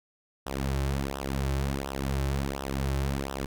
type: tone with flanger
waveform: sawtooth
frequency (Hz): 68.2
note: C#2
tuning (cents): -28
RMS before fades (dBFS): -30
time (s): 0.46-3.46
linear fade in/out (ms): 5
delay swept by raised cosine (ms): 0.44 to 4.24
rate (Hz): 1.4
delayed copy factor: -0.8
effects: none